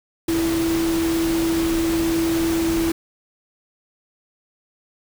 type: tone in noise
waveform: sine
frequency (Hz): 330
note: E4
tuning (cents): +2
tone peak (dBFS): -18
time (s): 0.28-2.92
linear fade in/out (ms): 5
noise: pink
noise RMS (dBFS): -28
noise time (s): 0.28-2.92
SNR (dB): +7
effects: none